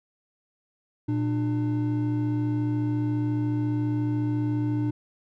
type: tone pair together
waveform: triangle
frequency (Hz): 117.9 / 299.4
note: A#2 / D4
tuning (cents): +20 / +33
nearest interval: octave + major third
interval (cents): 1613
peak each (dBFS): -24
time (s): 1.08-4.91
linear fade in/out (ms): 10
effects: none